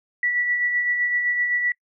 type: tone with tremolo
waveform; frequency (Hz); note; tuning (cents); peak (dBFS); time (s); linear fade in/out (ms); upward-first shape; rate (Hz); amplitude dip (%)
sine; 1950; B6; -23; -18; 0.23-1.72; 2; sine; 7.8; 40
effects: noise-tail reverb RT60 0.1 s tail -25 dB re dry